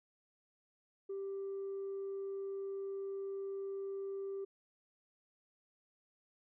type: tone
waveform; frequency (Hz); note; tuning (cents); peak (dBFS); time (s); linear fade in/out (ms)
sine; 392; G4; 0; -37; 1.09-4.45; 10
effects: tanh soft clip ceiling -36 dBFS